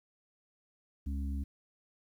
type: harmonic tone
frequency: 69.3 Hz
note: C#2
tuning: in tune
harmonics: 1 / 3 / 4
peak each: -33 / -43 / -45 dBFS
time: 1.06-1.44 s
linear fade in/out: 10 ms
effects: 11-bit